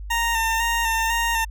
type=tone with vibrato; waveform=20% pulse; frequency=916 Hz; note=A#5; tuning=31 cents flat; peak=-15 dBFS; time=0.1-1.45 s; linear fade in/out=10 ms; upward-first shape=square; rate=2 Hz; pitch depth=26 cents each way; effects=added 50 Hz sine -31 dBFS peak until 1.5 s